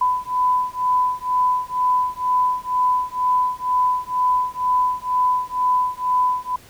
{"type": "beating tone pair", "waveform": "sine", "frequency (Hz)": [1000, 1002.1], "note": ["B5", "B5"], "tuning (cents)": [21, 25], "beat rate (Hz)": 2.1, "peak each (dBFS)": -20, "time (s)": [0.01, 6.56], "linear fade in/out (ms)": 5, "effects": ["pink hiss -47 dBFS RMS until 6.69 s"]}